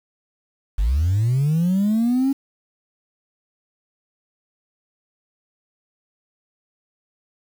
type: linear sweep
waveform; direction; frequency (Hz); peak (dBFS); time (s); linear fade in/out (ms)
sine; up; 44.37 to 277.2; -14; 0.78-2.33; 10
effects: tanh soft clip ceiling -14 dBFS + 7-bit